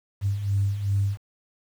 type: beating tone pair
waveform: sine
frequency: 97.6 / 100.2 Hz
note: G2 / G2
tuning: -7 / +38 cents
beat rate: 2.6 Hz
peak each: -28 / -22 dBFS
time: 0.21-1.18 s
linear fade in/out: 50 ms
effects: tanh soft clip ceiling -14 dBFS + 8-bit